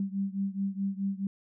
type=beating tone pair; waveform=sine; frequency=194.5 / 199.2 Hz; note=G3 / G3; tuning=-13 / +28 cents; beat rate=4.7 Hz; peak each=-31 / -33 dBFS; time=0-1.27 s; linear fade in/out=2 ms; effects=none